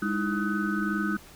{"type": "tone cluster", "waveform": "sine", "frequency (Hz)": [204.3, 307.5, 329.8, 1263, 1502], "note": ["G#3", "D#4", "E4", "D#6", "F#6"], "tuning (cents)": [-28, -20, 1, 26, 26], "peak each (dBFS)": [-28, -33, -34, -35, -32], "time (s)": [0.02, 1.17], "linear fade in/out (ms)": 5, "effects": ["pink hiss -50 dBFS RMS until 1.35 s"]}